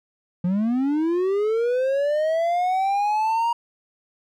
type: linear sweep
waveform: triangle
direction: up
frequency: 171.5 to 947 Hz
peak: -17 dBFS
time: 0.44-3.53 s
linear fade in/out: 5 ms
effects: none